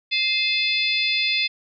harmonic tone with a mistuned harmonic, 698.5 Hz, F5, in tune, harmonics 3 / 4 / 5 / 6 / 7, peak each -28 / -23 / -24 / -28 / -28 dBFS, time 0.11-1.48 s, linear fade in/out 20 ms, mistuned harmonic 4, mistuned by -130 cents, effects none

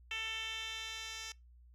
10% pulse tone with band-pass filter sweep, 444.3 Hz, A4, 17 cents sharp, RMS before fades -42 dBFS, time 0.11-1.32 s, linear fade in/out 2 ms, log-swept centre 2900 to 4700 Hz, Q 3.5, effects noise-tail reverb RT60 0.2 s tail -23 dB re dry + added 60 Hz sine -57 dBFS peak until 1.74 s

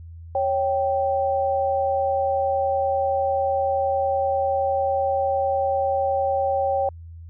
sine tone pair together, 550.3 / 781 Hz, C#5 / G5, -13 / -7 cents, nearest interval tritone, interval 606 cents, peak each -22 dBFS, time 0.35-6.89 s, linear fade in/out 2 ms, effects added 83 Hz sine -37 dBFS peak until 7.29 s

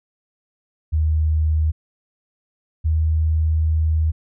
sine tone pair in turn, 78 / 79.04 Hz, D#2 / D#2, +5 / +28 cents, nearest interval unison, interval 23 cents, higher second, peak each -15 / -15 dBFS, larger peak neither, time 0.92-1.72 / 2.84-4.12 s, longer second, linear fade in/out 20 ms, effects none

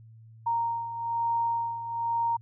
sine beating tone pair, 929 / 930.1 Hz, A#5 / A#5, -6 / -4 cents, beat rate 1.1 Hz, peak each -27 / -33 dBFS, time 0.46-2.37 s, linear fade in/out 10 ms, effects added 112 Hz sine -48 dBFS peak until 2.41 s

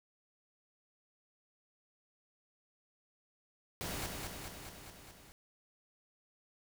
pink noise with echo, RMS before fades -40 dBFS, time 3.81-4.06 s, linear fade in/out 0 ms, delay 210 ms, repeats 6, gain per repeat -3 dB, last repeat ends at 5.32 s, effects none

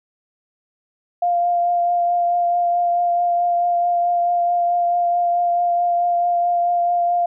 sine tone with vibrato, 698.5 Hz, F5, in tune, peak -15 dBFS, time 1.22-7.26 s, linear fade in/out 5 ms, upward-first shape triangle, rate 4.6 Hz, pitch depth 16 cents each way, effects none

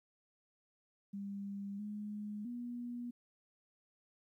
sine tone with pitch steps, 199.6 / 208.8 / 241.4 Hz, G3 / G#3 / B3, +32 / +10 / -39 cents, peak -40 dBFS, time 1.13-3.11 s, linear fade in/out 10 ms, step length 660 ms, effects 13-bit

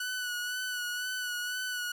sawtooth tone with vibrato, 1480 Hz, F#6, in tune, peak -29 dBFS, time 0-1.92 s, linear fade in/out 5 ms, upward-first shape sine, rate 2 Hz, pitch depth 31 cents each way, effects none

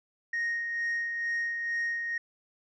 sine tone with tremolo, 1864.7 Hz, A#6, in tune, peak -25 dBFS, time 0.33-2.18 s, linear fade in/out 5 ms, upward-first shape sine, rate 2.2 Hz, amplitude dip 45%, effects tanh soft clip ceiling -26 dBFS

